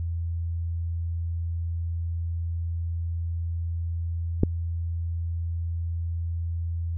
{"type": "click", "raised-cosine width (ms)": 3, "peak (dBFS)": -6, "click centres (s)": 4.434, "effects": ["added 84 Hz sine -26 dBFS peak until 6.97 s"]}